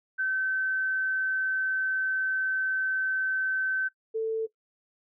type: tone pair in turn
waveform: sine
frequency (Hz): 1536 / 444.7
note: G6 / A4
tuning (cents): -36 / +18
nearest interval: octave + major sixth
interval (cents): 2146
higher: first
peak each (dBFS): -25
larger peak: neither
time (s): 0.18-3.89 / 4.14-4.47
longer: first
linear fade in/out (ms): 20
effects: noise-tail reverb RT60 0.1 s tail -18 dB re dry